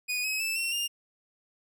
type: tone with pitch steps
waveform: sawtooth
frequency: 2473 / 2553 / 2635 / 2720 / 2808 Hz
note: D#7 / D#7 / E7 / F7 / F7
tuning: -11 / +44 / -1 / -46 / +9 cents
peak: -25 dBFS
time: 0.08-0.88 s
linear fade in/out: 20 ms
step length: 160 ms
effects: none